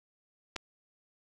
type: clicks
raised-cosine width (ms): 0.2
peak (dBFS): -25 / -18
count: 2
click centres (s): 0.56 / 0.563
effects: none